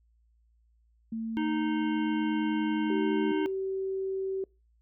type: tone with pitch glide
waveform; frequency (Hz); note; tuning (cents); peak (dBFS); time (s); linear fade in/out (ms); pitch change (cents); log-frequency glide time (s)
sine; 224.8 to 218.4; A3 to A3; +37 to -13; -31; 1.12-3.32; 5; -50; 1.65-2.64
type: harmonic tone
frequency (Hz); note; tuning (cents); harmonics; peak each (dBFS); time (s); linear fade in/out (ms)
309.9; D#4; -7; 1 / 3 / 5 / 7 / 9 / 10; -28 / -38 / -42 / -45 / -47 / -48; 1.37-3.46; 0
type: tone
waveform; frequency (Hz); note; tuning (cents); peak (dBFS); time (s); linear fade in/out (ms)
sine; 383.9; G4; -36; -29; 2.9-4.44; 2
effects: noise-tail reverb RT60 0.3 s tail -26 dB re dry + added 57 Hz sine -63 dBFS peak until 4.81 s